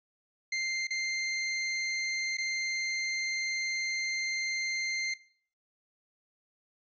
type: tone with dropouts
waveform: sawtooth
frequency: 2093 Hz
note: C7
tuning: in tune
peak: -26 dBFS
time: 0.52-5.14 s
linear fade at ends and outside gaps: 5 ms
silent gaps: 0.871-0.905 / 2.371-2.382 s
effects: noise-tail reverb RT60 0.5 s tail -19 dB re dry + resampled to 16000 Hz